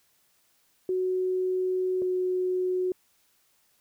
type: tone pair in turn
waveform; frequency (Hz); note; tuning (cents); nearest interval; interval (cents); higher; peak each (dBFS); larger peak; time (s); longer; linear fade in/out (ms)
sine; 370 / 367; F#4 / F#4; 0 / -14; unison; 14; first; -24; neither; 0.89-2.02 / 2.02-2.92; first; 2
effects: white hiss -67 dBFS RMS until 3.8 s